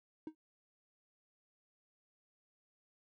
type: tone with exponential decay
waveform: triangle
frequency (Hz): 312.9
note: D#4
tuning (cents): +10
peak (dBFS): -35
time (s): 0.27-0.35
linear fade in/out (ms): 2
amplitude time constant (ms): 16
effects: none